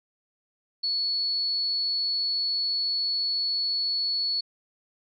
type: tone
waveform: sine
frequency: 4406 Hz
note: C#8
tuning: 11 cents flat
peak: -24 dBFS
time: 0.83-4.41 s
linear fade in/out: 10 ms
effects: none